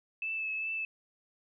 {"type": "tone with vibrato", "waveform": "sine", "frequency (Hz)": 2619, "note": "E7", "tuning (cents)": -12, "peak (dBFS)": -32, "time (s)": [0.22, 0.85], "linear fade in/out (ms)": 2, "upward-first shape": "triangle", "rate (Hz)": 2.5, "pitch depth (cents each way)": 23, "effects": []}